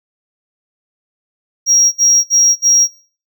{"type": "tone bursts", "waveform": "triangle", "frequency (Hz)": 5640, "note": "F8", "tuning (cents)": 16, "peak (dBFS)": -5, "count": 4, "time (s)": [1.66, 2.877], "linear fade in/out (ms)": 50, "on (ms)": 260, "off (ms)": 59, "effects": ["noise-tail reverb RT60 0.4 s tail -17 dB re dry", "tanh soft clip ceiling -3 dBFS"]}